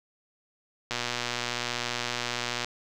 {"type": "click train", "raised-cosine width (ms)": 0.2, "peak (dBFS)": -12, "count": 211, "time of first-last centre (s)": [0.91, 2.646], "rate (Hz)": 121, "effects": []}